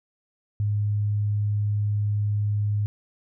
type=tone; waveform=sine; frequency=103.83 Hz; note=G#2; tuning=in tune; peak=-21 dBFS; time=0.6-2.86 s; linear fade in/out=0 ms; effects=none